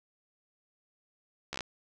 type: slowing click train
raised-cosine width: 0.2 ms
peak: -18 dBFS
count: 6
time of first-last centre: 1.53-1.607 s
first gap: 14 ms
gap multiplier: 1.05
effects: none